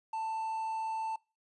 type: tone with quantisation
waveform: triangle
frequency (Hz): 887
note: A5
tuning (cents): +14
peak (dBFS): -31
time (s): 0.13-1.16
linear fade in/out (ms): 5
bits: 10
effects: noise-tail reverb RT60 0.3 s tail -23 dB re dry + resampled to 24000 Hz